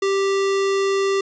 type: tone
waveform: square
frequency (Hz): 392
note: G4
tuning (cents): 0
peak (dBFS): -18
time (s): 0.02-1.21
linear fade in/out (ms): 5
effects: resampled to 16000 Hz + 9-bit